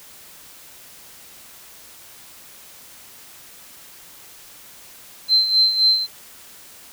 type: tone with tremolo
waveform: sine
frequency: 4102 Hz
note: C8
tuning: 35 cents flat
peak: -11 dBFS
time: 5.28-6.07 s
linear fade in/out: 50 ms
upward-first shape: sine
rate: 3.8 Hz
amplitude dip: 65%
effects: white hiss -44 dBFS RMS until 6.92 s